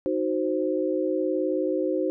sine chord, C diminished, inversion first, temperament equal, 311.1 / 370 / 523.3 Hz, Eb4 / Gb4 / C5, 0 / 0 / 0 cents, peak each -27 dBFS, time 0.06-2.1 s, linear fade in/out 0 ms, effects none

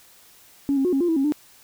sine tone with pitch steps, 279.7 / 269.7 / 361.3 / 272.4 / 348.9 / 325.3 / 272.1 / 297.9 Hz, C#4 / C#4 / F#4 / C#4 / F4 / E4 / C#4 / D4, +16 / -47 / -41 / -30 / -2 / -23 / -32 / +25 cents, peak -17 dBFS, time 0.69-1.322 s, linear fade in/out 0 ms, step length 79 ms, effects tanh soft clip ceiling -13 dBFS + white hiss -52 dBFS RMS until 1.63 s

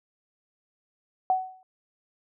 sine tone with exponential decay, 749 Hz, F#5, 21 cents sharp, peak -17 dBFS, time 1.3-1.63 s, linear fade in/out 1 ms, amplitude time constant 71 ms, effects none

